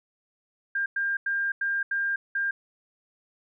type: tone bursts at uneven times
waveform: sine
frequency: 1600 Hz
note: G6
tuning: 35 cents sharp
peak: -24 dBFS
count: 6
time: 0.75-0.86 / 0.96-1.17 / 1.26-1.52 / 1.61-1.83 / 1.91-2.16 / 2.35-2.51 s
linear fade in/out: 5 ms
effects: none